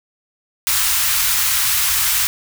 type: band-stop noise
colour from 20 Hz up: white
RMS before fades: -17 dBFS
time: 0.67-2.27 s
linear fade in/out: 0 ms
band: 110 to 1000 Hz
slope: 24 dB/octave
effects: none